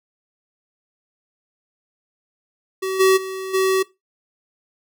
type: tone with level steps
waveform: square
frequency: 380 Hz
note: F#4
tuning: 46 cents sharp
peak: -22 / -12 / -27 / -16 dBFS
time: 2.82-3.83 s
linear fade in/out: 10 ms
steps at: 2.99 / 3.16 / 3.53 s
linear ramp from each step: 20 ms
effects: noise-tail reverb RT60 0.2 s tail -19 dB re dry